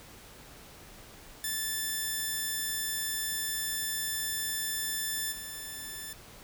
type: tone with level steps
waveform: 5% pulse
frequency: 1760 Hz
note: A6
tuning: in tune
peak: -20 / -28 dBFS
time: 1.44-6.13 s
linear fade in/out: 2 ms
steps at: 5.31 s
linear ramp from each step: 20 ms
effects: pink hiss -51 dBFS RMS until 6.43 s